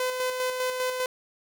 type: tone with tremolo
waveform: sawtooth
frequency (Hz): 508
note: B4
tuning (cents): +49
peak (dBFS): -21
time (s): 0-1.06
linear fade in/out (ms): 2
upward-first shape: square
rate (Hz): 5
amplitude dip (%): 40
effects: none